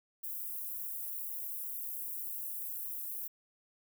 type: high-pass noise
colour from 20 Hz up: white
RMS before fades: -40 dBFS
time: 0.23-3.28 s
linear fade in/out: 10 ms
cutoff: 12000 Hz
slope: 24 dB/octave
effects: none